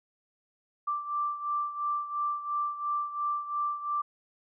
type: beating tone pair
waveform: sine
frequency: 1174.7 / 1177.6 Hz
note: D6 / D6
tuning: 0 / +4 cents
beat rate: 2.9 Hz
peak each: -30 / -35 dBFS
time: 0.87-4.02 s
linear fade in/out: 10 ms
effects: none